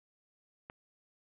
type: click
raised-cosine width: 0.5 ms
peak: -30 dBFS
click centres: 0.699 s
effects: resampled to 8000 Hz